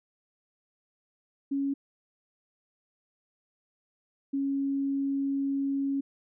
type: tone pair in turn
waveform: sine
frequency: 277.2 / 275.9 Hz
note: C#4 / C#4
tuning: 0 / -8 cents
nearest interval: unison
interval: 8 cents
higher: first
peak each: -26 / -26 dBFS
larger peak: neither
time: 1.51-1.74 / 4.33-6.01 s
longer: second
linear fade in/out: 10 ms
effects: none